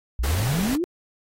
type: exponential sweep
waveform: sine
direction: up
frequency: 55 to 369.7 Hz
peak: -21 dBFS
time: 0.19-0.84 s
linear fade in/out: 0 ms
type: noise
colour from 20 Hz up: pink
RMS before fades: -30 dBFS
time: 0.23-0.76 s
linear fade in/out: 10 ms
effects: AAC 48 kbps